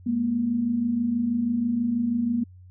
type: tone pair together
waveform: sine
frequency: 212.1 / 238.3 Hz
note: G#3 / A#3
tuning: +37 / +38 cents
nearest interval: major second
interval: 201 cents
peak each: -30 / -22 dBFS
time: 0.06-2.44 s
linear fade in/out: 10 ms
effects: added 91 Hz sine -45 dBFS peak until 2.7 s